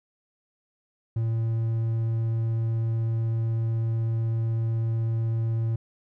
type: tone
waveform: triangle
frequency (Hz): 113.5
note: A#2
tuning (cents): -46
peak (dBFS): -21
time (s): 1.16-5.76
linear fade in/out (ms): 5
effects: none